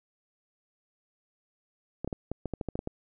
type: clicks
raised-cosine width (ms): 2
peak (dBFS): -19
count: 11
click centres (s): 2.046 / 2.076 / 2.128 / 2.316 / 2.457 / 2.537 / 2.612 / 2.687 / 2.755 / 2.791 / 2.874
effects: none